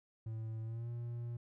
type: tone with pitch glide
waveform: triangle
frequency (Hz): 111.4 to 118.71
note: A2 to A#2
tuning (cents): +22 to +32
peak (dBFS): -37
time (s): 0.26-1.37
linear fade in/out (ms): 5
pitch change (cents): +110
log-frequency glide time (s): 0.64-0.89
effects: none